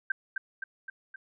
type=tone with echo; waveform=sine; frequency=1568 Hz; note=G6; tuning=in tune; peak=-24 dBFS; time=0.1-0.12 s; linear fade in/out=5 ms; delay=260 ms; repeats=4; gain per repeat=-4 dB; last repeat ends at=1.16 s; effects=none